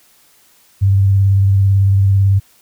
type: tone with vibrato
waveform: sine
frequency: 98 Hz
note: G2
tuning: in tune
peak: -8 dBFS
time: 0.81-2.4 s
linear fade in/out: 20 ms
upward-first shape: sine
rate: 18 Hz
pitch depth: 26 cents each way
effects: white hiss -51 dBFS RMS until 2.61 s